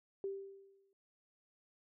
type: tone with exponential decay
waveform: sine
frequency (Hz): 392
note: G4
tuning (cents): 0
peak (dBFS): -35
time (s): 0.24-0.93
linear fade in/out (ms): 1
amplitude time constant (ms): 150
effects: none

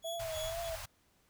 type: tone with tremolo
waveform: sawtooth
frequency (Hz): 3371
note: G#7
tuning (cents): +25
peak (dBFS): -38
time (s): 0.02-0.71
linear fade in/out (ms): 50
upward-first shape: sine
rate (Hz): 3.1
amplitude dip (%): 100
type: tone with vibrato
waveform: sine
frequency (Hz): 653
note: E5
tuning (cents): -17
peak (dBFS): -37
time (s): 0.04-0.76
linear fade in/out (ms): 10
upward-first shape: triangle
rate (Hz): 2.2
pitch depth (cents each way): 80
type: band-stop noise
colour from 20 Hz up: pink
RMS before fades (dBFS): -44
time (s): 0.19-0.86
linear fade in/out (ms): 10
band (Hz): 130 to 560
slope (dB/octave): 96
effects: pink hiss -71 dBFS RMS until 1.29 s

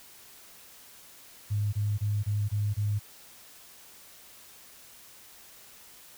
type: tone bursts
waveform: sine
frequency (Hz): 103.83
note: G#2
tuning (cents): 0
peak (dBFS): -25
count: 6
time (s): 1.5-2.995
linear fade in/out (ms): 20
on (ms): 230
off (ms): 23
effects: white hiss -52 dBFS RMS until 6.17 s

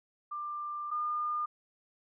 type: tone pair in turn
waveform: sine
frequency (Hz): 1189 / 1211.2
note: D6 / D#6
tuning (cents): +21 / -47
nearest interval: unison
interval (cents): 32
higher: second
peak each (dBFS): -35 / -30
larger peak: second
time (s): 0.31-0.91 / 0.91-1.46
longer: first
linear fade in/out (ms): 10
effects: none

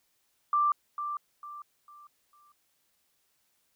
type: tone with echo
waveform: sine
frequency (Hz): 1179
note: D6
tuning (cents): +6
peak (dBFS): -22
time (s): 0.53-0.72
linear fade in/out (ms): 2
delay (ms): 450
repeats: 4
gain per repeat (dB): -9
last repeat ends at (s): 2.52
effects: white hiss -73 dBFS RMS until 3.75 s

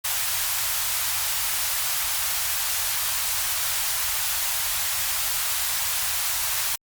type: band-stop noise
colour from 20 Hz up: white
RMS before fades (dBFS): -25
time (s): 0.04-6.76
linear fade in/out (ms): 10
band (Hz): 110 to 710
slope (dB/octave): 24
effects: Opus 48 kbps

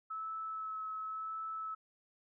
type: tone with vibrato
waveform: sine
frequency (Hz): 1300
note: E6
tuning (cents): -24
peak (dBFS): -38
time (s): 0.1-1.75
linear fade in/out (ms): 10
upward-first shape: sine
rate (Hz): 0.93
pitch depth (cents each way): 13
effects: none

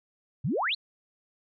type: exponential sweep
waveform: sine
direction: up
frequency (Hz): 110.5 to 4490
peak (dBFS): -25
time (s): 0.44-0.75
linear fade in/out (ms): 10
effects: none

